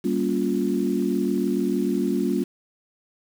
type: chord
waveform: sine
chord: G half-diminished seventh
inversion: none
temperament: just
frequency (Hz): 196 / 235.2 / 282.2 / 352.8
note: G3 / Bb3 / Db4 / F4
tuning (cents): 0 / +16 / +31 / +18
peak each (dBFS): -26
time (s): 0.04-2.44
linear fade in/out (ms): 10
effects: 7-bit